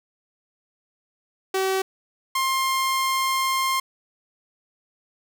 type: tone pair in turn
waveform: sawtooth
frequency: 381.8 / 1059.5 Hz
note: G4 / C6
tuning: -46 / +21 cents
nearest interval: octave + tritone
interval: 1767 cents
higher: second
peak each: -17 dBFS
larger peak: neither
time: 1.54-1.82 / 2.35-3.8 s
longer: second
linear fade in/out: 5 ms
effects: none